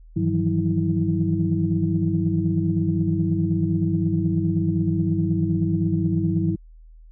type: tone cluster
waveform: sine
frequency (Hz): 99.9 / 158.2 / 167.7 / 183.8 / 324.5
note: G2 / D#3 / E3 / F#3 / E4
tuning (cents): +33 / +29 / +30 / -11 / -27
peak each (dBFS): -25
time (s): 0.16-6.56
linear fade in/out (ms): 10
effects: tanh soft clip ceiling -7 dBFS + added 40 Hz sine -43 dBFS peak until 7.11 s